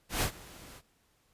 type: noise with ADSR envelope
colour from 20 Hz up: pink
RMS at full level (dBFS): -28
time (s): 0.09-0.82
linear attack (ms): 130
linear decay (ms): 90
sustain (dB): -22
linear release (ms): 51
effects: pink hiss -70 dBFS RMS until 1.33 s + resampled to 32000 Hz